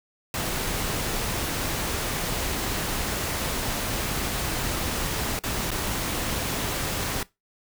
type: noise with dropouts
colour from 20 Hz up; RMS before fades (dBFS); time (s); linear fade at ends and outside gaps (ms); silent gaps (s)
pink; -28; 0.34-7.23; 2; 5.391-5.436 / 5.706-5.715
effects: noise-tail reverb RT60 0.2 s tail -20 dB re dry